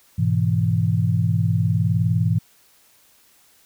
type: chord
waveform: sine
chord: E major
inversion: first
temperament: equal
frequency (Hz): 103.83 / 123.47 / 164.81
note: G#2 / B2 / E3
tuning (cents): 0 / 0 / 0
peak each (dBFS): -20 / -22 / -21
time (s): 0.18-2.39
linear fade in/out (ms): 10
effects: white hiss -56 dBFS RMS until 3.65 s